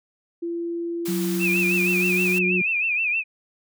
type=tone with pitch glide; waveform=sine; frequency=340 to 360.2 Hz; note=F4 to F#4; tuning=-46 to -46 cents; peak=-25 dBFS; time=0.42-2.61 s; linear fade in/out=10 ms; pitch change=+100 cents; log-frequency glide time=1.35-2.22 s
type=high-pass noise; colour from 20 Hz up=white; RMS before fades=-34 dBFS; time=1.05-2.39 s; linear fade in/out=10 ms; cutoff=670 Hz; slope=24 dB/octave
type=tone; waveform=sine; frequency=184.2 Hz; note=F#3; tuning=7 cents flat; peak=-24 dBFS; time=1.08-2.62 s; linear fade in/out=5 ms
type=tone with vibrato; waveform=sine; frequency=2538 Hz; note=D#7; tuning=34 cents sharp; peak=-20 dBFS; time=1.39-3.24 s; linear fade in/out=50 ms; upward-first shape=sine; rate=6.3 Hz; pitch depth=110 cents each way
effects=none